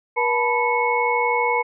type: tone cluster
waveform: sine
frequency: 481 / 876 / 988 / 2198 Hz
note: B4 / A5 / B5 / C#7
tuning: -46 / -8 / 0 / -15 cents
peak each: -23 dBFS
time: 0.16-1.63 s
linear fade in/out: 20 ms
effects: none